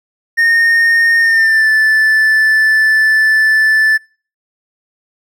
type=tone with pitch glide; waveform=triangle; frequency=1840 to 1753.9 Hz; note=A#6 to A6; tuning=-23 to -6 cents; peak=-6 dBFS; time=0.37-3.98 s; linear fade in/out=20 ms; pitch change=-83 cents; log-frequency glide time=1.19-1.69 s; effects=noise-tail reverb RT60 0.4 s tail -24 dB re dry